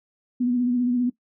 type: tone with vibrato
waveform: sine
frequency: 245.8 Hz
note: B3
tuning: 8 cents flat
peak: -19 dBFS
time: 0.4-1.1 s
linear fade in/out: 10 ms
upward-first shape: sine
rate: 15 Hz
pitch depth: 40 cents each way
effects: noise-tail reverb RT60 0.1 s tail -17 dB re dry